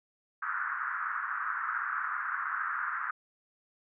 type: band-pass noise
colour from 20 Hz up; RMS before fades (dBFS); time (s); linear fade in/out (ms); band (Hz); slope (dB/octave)
pink; -34; 0.42-3.11; 5; 1200 to 1600; 48
effects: none